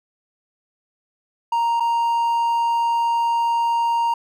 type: tone with dropouts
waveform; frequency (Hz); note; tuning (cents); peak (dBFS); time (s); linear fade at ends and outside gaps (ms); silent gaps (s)
triangle; 932.3; A#5; 0; -15; 1.52-4.14; 5; 1.799-1.804
effects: none